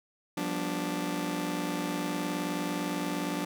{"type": "chord", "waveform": "sawtooth", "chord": "G dominant seventh", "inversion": "third", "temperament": "just", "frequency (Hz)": [176.4, 196, 245, 294], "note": ["F3", "G3", "B3", "D4"], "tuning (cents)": [18, 0, -14, 2], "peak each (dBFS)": [-32, -35, -35, -29], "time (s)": [0.37, 3.45], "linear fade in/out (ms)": 5, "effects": []}